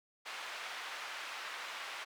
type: band-pass noise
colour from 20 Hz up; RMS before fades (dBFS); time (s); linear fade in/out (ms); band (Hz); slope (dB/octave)
white; -44; 0.25-2.05; 20; 840 to 2500; 12
effects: none